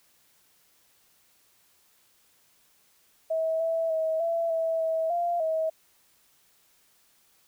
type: tone with pitch steps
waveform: sine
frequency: 645 / 656 / 640 / 669 / 653 / 647 / 693 / 640 Hz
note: E5 / E5 / D#5 / E5 / E5 / E5 / F5 / D#5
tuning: -38 / -9 / +49 / +25 / -17 / -32 / -14 / +49 cents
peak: -24 dBFS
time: 3.3-5.7 s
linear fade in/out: 10 ms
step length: 300 ms
effects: white hiss -64 dBFS RMS until 7.47 s